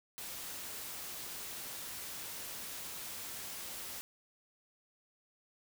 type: noise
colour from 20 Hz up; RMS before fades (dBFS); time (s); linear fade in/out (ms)
white; -44; 0.18-4.01; 0
effects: none